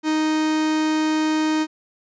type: tone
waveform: 45% pulse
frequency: 311.1 Hz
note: D#4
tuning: in tune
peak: -18 dBFS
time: 0.03-1.67 s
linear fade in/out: 50 ms
effects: resampled to 16000 Hz